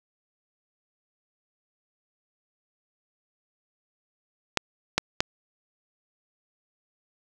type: clicks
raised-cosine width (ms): 0.2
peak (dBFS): -3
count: 3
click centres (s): 4.573 / 4.98 / 5.205
effects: 7-bit